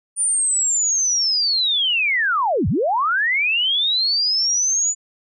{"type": "linear two-way sweep", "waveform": "sine", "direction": "down then up", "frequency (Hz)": [9397, 70.7, 7020], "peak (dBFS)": -16, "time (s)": [0.16, 4.95], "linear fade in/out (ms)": 50, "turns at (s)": 2.68, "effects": []}